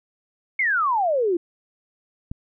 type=exponential sweep; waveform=sine; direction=down; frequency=2219 to 329.7 Hz; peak=-18 dBFS; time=0.59-1.37 s; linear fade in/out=5 ms
type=click; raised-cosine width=5 ms; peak=-18 dBFS; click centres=2.315 s
effects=none